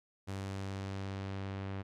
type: tone with low-pass filter sweep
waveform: sawtooth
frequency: 97.3 Hz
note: G2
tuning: 12 cents flat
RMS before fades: -40 dBFS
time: 0.27-1.83 s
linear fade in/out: 20 ms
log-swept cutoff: 9800 to 2700 Hz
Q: 0.83
effects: none